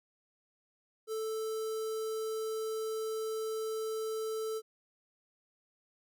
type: tone with notch filter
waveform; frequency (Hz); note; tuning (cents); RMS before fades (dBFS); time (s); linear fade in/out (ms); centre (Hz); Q
square; 440; A4; 0; -36; 1.07-4.62; 50; 2300; 0.79
effects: none